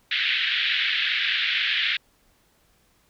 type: band-pass noise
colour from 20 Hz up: white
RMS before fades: -24 dBFS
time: 0.11-1.97 s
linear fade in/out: 5 ms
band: 1600 to 3700 Hz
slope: 48 dB/octave
effects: pink hiss -63 dBFS RMS until 3.09 s